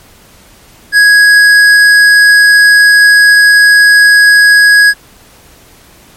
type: tone with hard clipping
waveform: triangle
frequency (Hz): 1661.2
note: G#6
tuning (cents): 0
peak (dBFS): -3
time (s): 0.92-4.94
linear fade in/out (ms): 50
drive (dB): 14
effects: pink hiss -40 dBFS RMS until 6.16 s + MP3 64 kbps